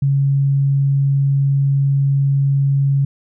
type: tone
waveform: sine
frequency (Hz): 138.59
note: C#3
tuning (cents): 0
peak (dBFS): -12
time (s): 0.02-3.05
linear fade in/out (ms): 5
effects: none